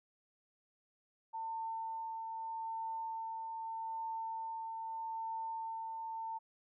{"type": "tone with tremolo", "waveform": "sine", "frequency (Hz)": 899, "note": "A5", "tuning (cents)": 37, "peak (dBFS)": -37, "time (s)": [1.33, 6.39], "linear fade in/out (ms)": 20, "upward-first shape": "triangle", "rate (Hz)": 0.81, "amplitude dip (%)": 30, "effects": []}